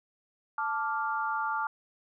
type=chord; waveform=sine; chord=D minor; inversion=second; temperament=equal with one note detuned; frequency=880 / 1171.3 / 1396.9 Hz; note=A5 / D6 / F6; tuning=0 / -5 / 0 cents; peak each=-32 / -33 / -33 dBFS; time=0.58-1.67 s; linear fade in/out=2 ms; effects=none